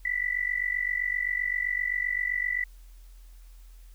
sine tone with amplitude modulation, 1975.5 Hz, B6, in tune, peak -22 dBFS, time 0.05-2.64 s, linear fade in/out 5 ms, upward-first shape sine, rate 47.7 Hz, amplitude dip 85%, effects added 42 Hz sine -46 dBFS peak until 3.94 s + white hiss -63 dBFS RMS until 3.94 s

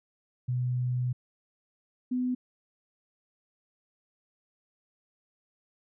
sine tone pair in turn, 124.8 / 251 Hz, B2 / B3, +19 / +28 cents, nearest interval octave, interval 1209 cents, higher second, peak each -26 / -26 dBFS, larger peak neither, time 0.48-1.13 / 2.11-2.35 s, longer first, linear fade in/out 10 ms, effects none

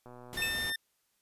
click train, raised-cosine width 1 ms, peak -36 dBFS, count 82, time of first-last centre 0.06-0.719 s, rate 123 Hz
pink noise, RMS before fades -43 dBFS, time 0.33-0.7 s, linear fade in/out 0 ms
25% pulse tone, 1800 Hz, A6, 39 cents sharp, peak -28 dBFS, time 0.37-0.76 s, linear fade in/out 5 ms
square tone with exponential decay, 2605 Hz, E7, 21 cents flat, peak -29 dBFS, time 0.42-0.67 s, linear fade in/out 2 ms, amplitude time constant 53 ms
effects white hiss -75 dBFS RMS until 1.21 s + resampled to 32000 Hz

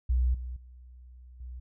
sine tone with level steps, 62 Hz, B1, 7 cents sharp, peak -22 / -34 / -47 / -38 dBFS, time 0.09-1.6 s, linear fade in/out 10 ms, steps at 0.34 / 0.56 / 1.4 s, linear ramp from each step 5 ms, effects none

